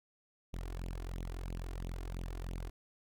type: tone with flanger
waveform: sawtooth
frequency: 43.65 Hz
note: F1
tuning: in tune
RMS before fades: -41 dBFS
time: 0.53-2.7 s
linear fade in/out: 10 ms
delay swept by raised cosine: 0.29 to 2.89 ms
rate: 3 Hz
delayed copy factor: +0.85
effects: none